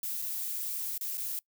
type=noise with dropouts; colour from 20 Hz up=violet; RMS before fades=-35 dBFS; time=0.03-1.39 s; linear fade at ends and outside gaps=1 ms; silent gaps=0.218-0.222 / 0.978-1.01 / 1.173-1.179 s; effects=noise-tail reverb RT60 0.1 s tail -23 dB re dry